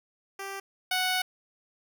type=tone pair in turn; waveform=10% pulse; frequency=392 / 740 Hz; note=G4 / F#5; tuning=0 / 0 cents; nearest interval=major seventh; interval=1100 cents; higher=second; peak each=-27 / -17 dBFS; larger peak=second; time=0.39-0.6 / 0.91-1.22 s; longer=second; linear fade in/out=5 ms; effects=none